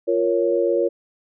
sine chord, Bb minor, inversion second, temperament equal, 349.2 / 466.2 / 554.4 Hz, F4 / Bb4 / Db5, 0 / 0 / 0 cents, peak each -21 dBFS, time 0.07-0.89 s, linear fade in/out 20 ms, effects none

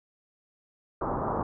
white low-pass noise, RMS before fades -30 dBFS, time 1.01-1.43 s, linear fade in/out 2 ms, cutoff 1200 Hz, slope 48 dB/octave, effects none

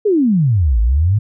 sine exponential two-way sweep, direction down then up, 442.6 to 52.1 to 111.9 Hz, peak -10 dBFS, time 0.05-1.19 s, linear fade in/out 10 ms, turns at 0.8 s, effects none

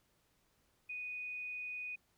sine tone, 2482 Hz, D#7, 5 cents flat, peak -40 dBFS, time 0.89-1.96 s, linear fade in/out 10 ms, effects pink hiss -75 dBFS RMS until 2.17 s

